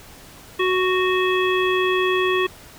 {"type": "harmonic tone", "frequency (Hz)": 370, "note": "F#4", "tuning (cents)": 0, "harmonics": [1, 3, 5, 7, 9], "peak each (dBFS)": [-19, -24, -26, -27, -29], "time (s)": [0.59, 2.47], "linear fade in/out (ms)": 10, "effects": ["pink hiss -44 dBFS RMS until 2.78 s"]}